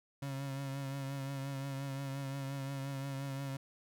35% pulse tone with vibrato, 137.1 Hz, C#3, 19 cents flat, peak -36 dBFS, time 0.22-3.57 s, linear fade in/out 5 ms, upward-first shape triangle, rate 5.7 Hz, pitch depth 40 cents each way, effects none

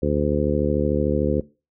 harmonic tone, 73.42 Hz, D2, in tune, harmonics 1 / 2 / 3 / 4 / 5 / 6 / 7, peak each -26 / -26 / -26 / -26 / -26 / -26 / -26 dBFS, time 0.02-1.41 s, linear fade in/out 10 ms, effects noise-tail reverb RT60 0.3 s tail -20 dB re dry

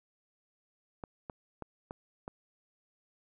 clicks, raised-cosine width 1 ms, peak -26 dBFS, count 5, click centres 1.038 / 1.298 / 1.623 / 1.909 / 2.279 s, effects none

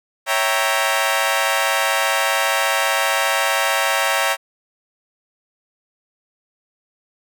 15% pulse chord, C# diminished seventh, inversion none, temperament equal, 554.4 / 659.3 / 784 / 932.3 Hz, C#5 / E5 / G5 / Bb5, 0 / 0 / 0 / 0 cents, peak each -16 dBFS, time 0.26-4.37 s, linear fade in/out 50 ms, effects none

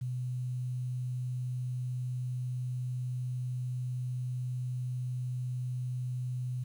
sine tone with quantisation, 125.4 Hz, B2, 27 cents sharp, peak -32 dBFS, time 0.01-6.64 s, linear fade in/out 10 ms, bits 10, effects none

